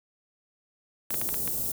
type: band-stop noise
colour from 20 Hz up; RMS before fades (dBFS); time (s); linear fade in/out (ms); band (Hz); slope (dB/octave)
white; -30; 1.1-1.72; 5; 390 to 11000; 12
type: clicks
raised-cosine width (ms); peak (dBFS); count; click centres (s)
0.3; -18; 6; 1.106 / 1.143 / 1.215 / 1.29 / 1.343 / 1.477
effects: none